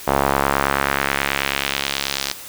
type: tone with band-pass filter sweep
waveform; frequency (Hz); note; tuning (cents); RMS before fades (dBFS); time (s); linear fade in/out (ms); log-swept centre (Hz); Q
sawtooth; 69.3; C#2; 0; -21; 0.07-2.33; 10; 820 to 5000; 1.3
effects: white hiss -36 dBFS RMS until 2.48 s